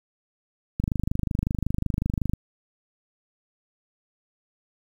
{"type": "click train", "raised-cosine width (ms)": 5, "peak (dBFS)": -12, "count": 40, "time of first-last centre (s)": [0.8, 2.335], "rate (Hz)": 25.4, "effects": ["8-bit"]}